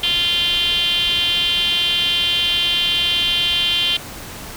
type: tone with band-pass filter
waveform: 5% pulse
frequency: 348.2 Hz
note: F4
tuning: 5 cents flat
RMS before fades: -18 dBFS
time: 0.03-3.97 s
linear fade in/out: 5 ms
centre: 3200 Hz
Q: 8.7
effects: pink hiss -33 dBFS RMS until 4.56 s